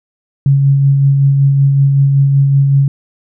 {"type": "tone with tremolo", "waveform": "sine", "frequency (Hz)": 138.59, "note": "C#3", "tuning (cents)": 0, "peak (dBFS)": -5, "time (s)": [0.46, 2.88], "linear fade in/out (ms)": 2, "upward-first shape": "sine", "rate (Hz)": 5.3, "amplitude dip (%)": 30, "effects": []}